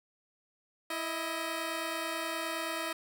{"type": "tone pair together", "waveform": "10% pulse", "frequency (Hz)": [329.2, 629], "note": ["E4", "D#5"], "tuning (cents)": [-2, 19], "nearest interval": "major seventh", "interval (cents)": 1121, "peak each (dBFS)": -28, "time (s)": [0.9, 2.93], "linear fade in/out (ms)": 5, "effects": []}